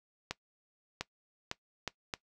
accelerating click train, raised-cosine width 0.2 ms, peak -17 dBFS, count 5, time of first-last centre 0.31-2.138 s, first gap 700 ms, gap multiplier 0.72, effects noise-tail reverb RT60 0.1 s tail -19 dB re dry

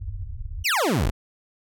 white low-pass noise, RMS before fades -32 dBFS, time 0-0.64 s, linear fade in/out 20 ms, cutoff 110 Hz, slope 96 dB/octave
25% pulse exponential sweep, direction down, 3115 to 32.57 Hz, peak -16 dBFS, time 0.64-1.11 s, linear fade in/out 20 ms
effects none

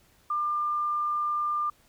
sine tone, 1197 Hz, D6, 33 cents sharp, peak -25 dBFS, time 0.3-1.7 s, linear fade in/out 5 ms, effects pink hiss -62 dBFS RMS until 1.88 s

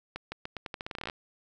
accelerating click train, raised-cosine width 0.3 ms, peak -20 dBFS, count 17, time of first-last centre 0.16-1.099 s, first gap 160 ms, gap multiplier 0.84, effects none

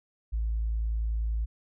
sine tone, 55.2 Hz, A1, 6 cents sharp, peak -25 dBFS, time 0.32-1.46 s, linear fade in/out 20 ms, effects tanh soft clip ceiling -22 dBFS

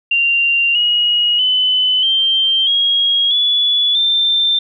sine tone with pitch steps, 2774 / 2893 / 3018 / 3148 / 3284 / 3425 / 3573 Hz, F7 / F#7 / F#7 / G7 / G#7 / A7 / A7, -12 / -40 / +34 / +7 / -20 / -47 / +26 cents, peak -11 dBFS, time 0.11-4.59 s, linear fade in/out 5 ms, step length 640 ms, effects none

